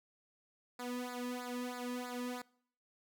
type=tone with flanger; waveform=sawtooth; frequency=246.9 Hz; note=B3; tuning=in tune; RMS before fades=-41 dBFS; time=0.79-2.42 s; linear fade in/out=5 ms; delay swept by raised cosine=0.33 to 1.43 ms; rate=3.1 Hz; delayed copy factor=-0.9; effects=noise-tail reverb RT60 0.6 s tail -23 dB re dry